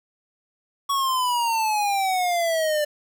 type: exponential sweep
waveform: square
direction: down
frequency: 1123 to 590 Hz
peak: -21 dBFS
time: 0.89-2.85 s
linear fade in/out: 10 ms
effects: 8-bit